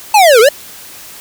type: linear two-way sweep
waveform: square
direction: down then up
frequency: 887 to 419.2 to 610 Hz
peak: -4 dBFS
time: 0.14-0.49 s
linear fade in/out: 5 ms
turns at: 0.4 s
effects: white hiss -33 dBFS RMS until 1.2 s